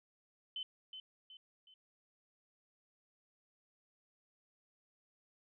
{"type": "tone with echo", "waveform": "sine", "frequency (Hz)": 3052, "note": "G7", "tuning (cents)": -47, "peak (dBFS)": -39, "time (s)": [0.56, 0.63], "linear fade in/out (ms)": 2, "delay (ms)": 370, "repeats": 3, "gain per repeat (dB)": -7, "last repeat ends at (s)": 1.74, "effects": []}